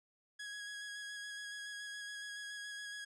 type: tone with vibrato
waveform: sawtooth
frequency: 1661.2 Hz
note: G#6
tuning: in tune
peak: -40 dBFS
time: 0.39-3.05 s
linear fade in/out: 10 ms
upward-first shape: square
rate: 7.1 Hz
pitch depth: 12 cents each way
effects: resampled to 22050 Hz